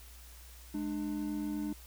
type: tone pair together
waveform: triangle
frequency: 210.8 / 299 Hz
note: G#3 / D4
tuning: +26 / +31 cents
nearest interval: tritone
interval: 605 cents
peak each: -36 / -33 dBFS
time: 0.74-1.73 s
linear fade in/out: 5 ms
effects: added 60 Hz sine -51 dBFS peak until 1.86 s + white hiss -56 dBFS RMS until 1.86 s